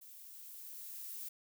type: noise with level ramp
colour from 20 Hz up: violet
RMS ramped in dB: -55 to -44 dBFS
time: 0.01-1.29 s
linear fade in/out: 10 ms
effects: none